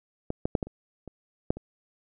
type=clicks; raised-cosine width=2 ms; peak=-16 / -13 / -9 / -15 / -29 / -27 / -10 / -25 dBFS; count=8; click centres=0.304 / 0.455 / 0.552 / 0.628 / 0.67 / 1.077 / 1.505 / 1.57 s; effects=none